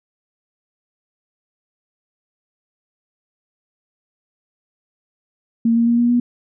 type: tone with pitch steps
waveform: sine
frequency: 230 / 232.9 / 235.9 / 238.9 / 242 Hz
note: A#3 / A#3 / A#3 / A#3 / B3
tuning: -23 / -1 / +21 / +43 / -35 cents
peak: -12 dBFS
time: 5.65-6.2 s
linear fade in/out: 5 ms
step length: 110 ms
effects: none